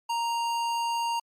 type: tone with hard clipping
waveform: sine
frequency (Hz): 932.3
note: A#5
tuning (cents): 0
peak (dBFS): -28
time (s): 0.09-1.2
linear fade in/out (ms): 10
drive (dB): 16
effects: Opus 48 kbps